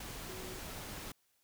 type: tone in noise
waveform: sine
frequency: 370 Hz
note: F#4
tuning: in tune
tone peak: -48 dBFS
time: 0.29-0.59 s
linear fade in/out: 5 ms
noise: pink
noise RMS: -45 dBFS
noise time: 0-1.12 s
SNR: -6 dB
effects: white hiss -75 dBFS RMS until 1.43 s